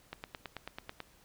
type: click train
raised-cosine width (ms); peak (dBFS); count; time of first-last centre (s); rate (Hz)
0.3; -24; 9; 0.13-1.003; 9.16
effects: pink hiss -63 dBFS RMS until 1.24 s